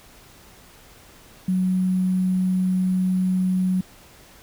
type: tone with sample-and-hold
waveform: sine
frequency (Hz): 185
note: F#3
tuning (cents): 0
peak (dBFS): -18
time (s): 1.48-3.81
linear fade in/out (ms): 5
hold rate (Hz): 11025
effects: pink hiss -49 dBFS RMS until 4.42 s